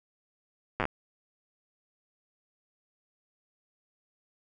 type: slowing click train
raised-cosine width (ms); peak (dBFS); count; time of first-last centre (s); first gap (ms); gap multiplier
0.5; -13; 6; 0.8-0.854; 8; 1.15
effects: none